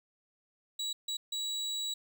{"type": "tone bursts at uneven times", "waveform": "35% pulse", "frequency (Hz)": 3900, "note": "B7", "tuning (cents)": -23, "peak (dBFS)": -31, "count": 3, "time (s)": [[0.79, 0.93], [1.08, 1.17], [1.32, 1.94]], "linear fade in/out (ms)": 5, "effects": []}